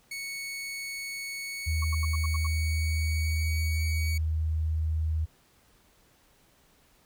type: tone with pitch glide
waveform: sawtooth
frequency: 2217 to 2249 Hz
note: C#7 to C#7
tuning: 0 to +24 cents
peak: -31 dBFS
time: 0.11-4.18 s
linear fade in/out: 5 ms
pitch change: +24 cents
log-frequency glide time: 1.38-3.49 s
type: tone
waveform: sine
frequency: 79 Hz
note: D#2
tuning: 27 cents sharp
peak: -25 dBFS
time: 1.66-5.26 s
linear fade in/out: 20 ms
type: tone bursts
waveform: sine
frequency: 1108.7 Hz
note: C#6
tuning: in tune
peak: -34 dBFS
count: 7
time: 1.82-2.468 s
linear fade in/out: 5 ms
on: 24 ms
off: 80 ms
effects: pink hiss -63 dBFS RMS until 7.05 s